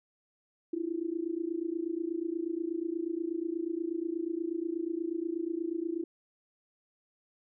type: tone with amplitude modulation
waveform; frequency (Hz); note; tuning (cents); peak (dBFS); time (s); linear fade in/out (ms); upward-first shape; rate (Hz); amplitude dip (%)
sine; 333.8; E4; +22; -27; 0.73-6.04; 5; sine; 28.3; 90
effects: none